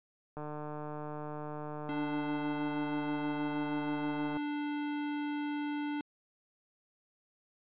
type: click train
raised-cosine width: 1 ms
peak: -28 dBFS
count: 601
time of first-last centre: 0.37-4.37 s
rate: 150 Hz
type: tone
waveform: square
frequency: 293.7 Hz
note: D4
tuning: in tune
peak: -34 dBFS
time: 1.89-6.01 s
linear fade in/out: 2 ms
effects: resampled to 8000 Hz